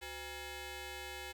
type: ring-modulated tone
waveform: 10% pulse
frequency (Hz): 440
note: A4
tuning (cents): 0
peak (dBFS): -32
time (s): 0.01-1.33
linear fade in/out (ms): 20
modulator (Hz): 1250
effects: none